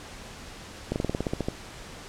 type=slowing click train; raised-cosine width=2 ms; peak=-13 dBFS; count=11; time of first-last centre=0.92-1.485 s; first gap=39 ms; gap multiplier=1.08; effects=pink hiss -43 dBFS RMS until 2.08 s + low-pass 8000 Hz 12 dB/octave